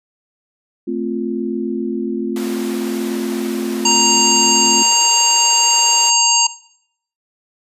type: chord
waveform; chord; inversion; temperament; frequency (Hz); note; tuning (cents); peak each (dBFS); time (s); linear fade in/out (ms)
sine; F major; first; equal with one note detuned; 221.1 / 261.6 / 349.2; A3 / C4 / F4; +9 / 0 / 0; -24 / -23 / -22; 0.87-4.83; 10
type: high-pass noise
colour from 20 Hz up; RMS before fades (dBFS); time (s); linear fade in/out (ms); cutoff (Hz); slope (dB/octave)
pink; -32; 2.36-6.1; 2; 330; 96
type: harmonic tone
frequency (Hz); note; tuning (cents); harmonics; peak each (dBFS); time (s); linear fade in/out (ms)
932.3; A#5; 0; 1 / 3 / 5 / 7 / 8; -17 / -17 / -17 / -17 / -17; 3.85-6.47; 5
effects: noise-tail reverb RT60 0.7 s tail -19 dB re dry + resampled to 32000 Hz